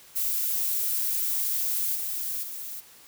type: noise with level steps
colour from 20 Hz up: violet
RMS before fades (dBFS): -27 / -31 / -37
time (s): 0.15-2.81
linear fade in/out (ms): 20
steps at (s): 1.95 / 2.43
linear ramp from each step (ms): 5
effects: white hiss -52 dBFS RMS until 3.07 s